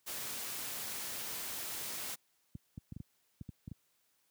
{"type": "noise", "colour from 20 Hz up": "white", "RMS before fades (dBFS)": -41, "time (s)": [0.06, 2.16], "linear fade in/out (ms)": 20}
{"type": "clicks", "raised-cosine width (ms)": 5, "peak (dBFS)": -30, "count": 9, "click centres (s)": [2.553, 2.778, 2.923, 2.965, 3.003, 3.412, 3.491, 3.678, 3.716]}
{"effects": ["white hiss -75 dBFS RMS until 4.3 s", "high-pass 80 Hz 12 dB/octave"]}